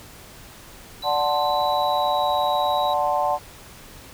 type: tone with pitch glide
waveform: triangle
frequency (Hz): 3951 to 3885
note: B7 to B7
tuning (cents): 0 to -29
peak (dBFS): -29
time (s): 1.02-2.94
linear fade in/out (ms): 10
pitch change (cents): -29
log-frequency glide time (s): 1.47-2.41
type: chord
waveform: sine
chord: D dominant seventh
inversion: none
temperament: equal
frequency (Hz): 587.3 / 740 / 880 / 1046.5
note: D5 / F#5 / A5 / C6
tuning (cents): 0 / 0 / 0 / 0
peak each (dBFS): -25 / -23 / -24 / -27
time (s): 1.03-3.39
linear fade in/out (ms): 50
effects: pink hiss -44 dBFS RMS until 4.13 s